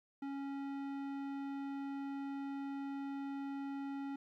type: tone with low-pass filter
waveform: square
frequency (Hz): 276.9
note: C#4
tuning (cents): -2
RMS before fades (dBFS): -42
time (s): 0.22-4.16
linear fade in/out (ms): 5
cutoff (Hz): 2000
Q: 0.5
effects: 13-bit